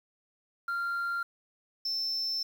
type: tone pair in turn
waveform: sine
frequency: 1388 / 5321 Hz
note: F6 / E8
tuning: -11 / +15 cents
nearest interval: octave + major seventh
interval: 2326 cents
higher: second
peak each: -27 dBFS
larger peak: neither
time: 0.68-1.23 / 1.85-2.43 s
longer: second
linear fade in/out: 5 ms
effects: tanh soft clip ceiling -28 dBFS + 9-bit